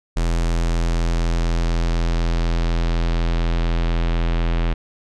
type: tone with low-pass filter sweep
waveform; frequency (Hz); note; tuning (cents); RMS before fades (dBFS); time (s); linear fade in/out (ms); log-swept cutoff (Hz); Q
square; 42.05; E1; +35; -19; 0.16-4.74; 10; 7800 to 3100; 1.3
effects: none